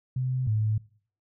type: tone pair in turn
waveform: sine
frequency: 128.5 / 108.06 Hz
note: C3 / A2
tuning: -31 / -31 cents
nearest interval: minor third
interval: 300 cents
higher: first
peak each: -25 / -22 dBFS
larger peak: second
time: 0.16-0.47 / 0.47-0.78 s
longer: neither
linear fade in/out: 5 ms
effects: noise-tail reverb RT60 0.5 s tail -22 dB re dry